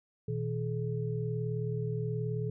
sine tone cluster, 121.1 / 159.9 / 426.7 Hz, B2 / D#3 / G#4, -34 / +48 / +47 cents, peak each -33 / -36 / -37 dBFS, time 0.28-2.5 s, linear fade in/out 5 ms, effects none

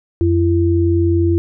sine tone pair together, 88.9 / 337.8 Hz, F2 / E4, +31 / +42 cents, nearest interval octave + major seventh, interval 2311 cents, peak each -14 dBFS, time 0.21-1.38 s, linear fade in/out 0 ms, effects none

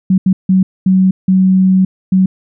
sine tone bursts at uneven times, 187.9 Hz, F#3, 27 cents sharp, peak -6 dBFS, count 6, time 0.1-0.18 / 0.26-0.33 / 0.49-0.63 / 0.86-1.11 / 1.28-1.85 / 2.12-2.26 s, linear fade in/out 5 ms, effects none

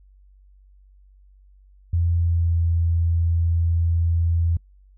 sine tone with pitch glide, 85.1 to 83.98 Hz, F2 to E2, -44 to +33 cents, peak -17 dBFS, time 1.93-4.57 s, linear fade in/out 5 ms, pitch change -23 cents, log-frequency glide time 2.17-2.59 s, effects noise-tail reverb RT60 0.1 s tail -26 dB re dry + added 48 Hz sine -49 dBFS peak until 4.97 s

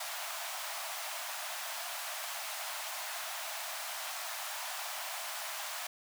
pink high-pass noise, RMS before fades -40 dBFS, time 0-5.87 s, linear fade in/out 5 ms, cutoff 610 Hz, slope 96 dB/octave, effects none

